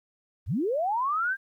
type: linear sweep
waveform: sine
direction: up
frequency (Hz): 55 to 1621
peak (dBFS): -24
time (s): 0.46-1.37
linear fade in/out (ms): 50
effects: 11-bit